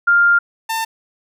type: tone pair in turn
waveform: sine / sawtooth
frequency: 1400 / 897.3 Hz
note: F6 / A5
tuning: +4 / +34 cents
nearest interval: minor sixth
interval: 770 cents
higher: first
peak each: -9 / -15 dBFS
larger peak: first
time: 0.07-0.39 / 0.69-0.85 s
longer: first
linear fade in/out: 10 ms
effects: none